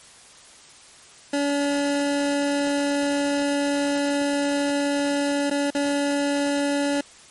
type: tone with dropouts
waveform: 25% pulse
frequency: 285 Hz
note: C#4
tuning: 48 cents sharp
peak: -17 dBFS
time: 1.33-7.01 s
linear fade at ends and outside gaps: 5 ms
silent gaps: 5.5-5.51 / 5.705-5.748 s
effects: white hiss -48 dBFS RMS until 7.3 s + MP3 48 kbps